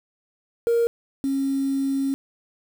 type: tone pair in turn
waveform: sine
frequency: 467.3 / 272.6 Hz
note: A#4 / C#4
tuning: +4 / -29 cents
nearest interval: major sixth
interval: 933 cents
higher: first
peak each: -15 / -20 dBFS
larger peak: first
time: 0.67-0.87 / 1.24-2.14 s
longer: second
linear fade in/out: 0 ms
effects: tanh soft clip ceiling -15 dBFS + 7-bit